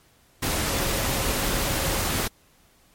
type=tone in noise; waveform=sine; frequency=544 Hz; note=C#5; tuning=33 cents flat; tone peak=-35 dBFS; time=0.7-2 s; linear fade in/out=10 ms; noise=pink; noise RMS=-25 dBFS; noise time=0.42-2.28 s; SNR=-13 dB; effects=pink hiss -59 dBFS RMS until 2.94 s + MP3 64 kbps